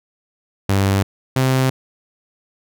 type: tone pair in turn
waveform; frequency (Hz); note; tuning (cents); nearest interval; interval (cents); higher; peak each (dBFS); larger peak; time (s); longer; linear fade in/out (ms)
sawtooth; 98 / 130.81; G2 / C3; 0 / 0; perfect fourth; 500; second; -10; neither; 0.69-1.03 / 1.36-1.7; neither; 5
effects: none